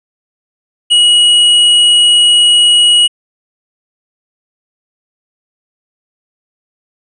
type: tone with hard clipping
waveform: triangle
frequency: 2908 Hz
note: F#7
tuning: 31 cents flat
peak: -6 dBFS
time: 0.9-3.08 s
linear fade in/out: 20 ms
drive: 10 dB
effects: resampled to 24000 Hz